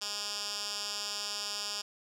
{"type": "tone with band-pass filter", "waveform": "10% pulse", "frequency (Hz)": 205.7, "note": "G#3", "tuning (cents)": -16, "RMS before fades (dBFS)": -37, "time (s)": [0.01, 1.82], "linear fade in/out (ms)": 10, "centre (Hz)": 5200, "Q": 2.3, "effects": []}